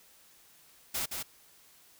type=noise with echo; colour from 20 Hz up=white; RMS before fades=-33 dBFS; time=0.94-1.06 s; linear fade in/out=10 ms; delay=170 ms; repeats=1; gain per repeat=-4 dB; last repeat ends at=1.23 s; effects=white hiss -60 dBFS RMS until 1.99 s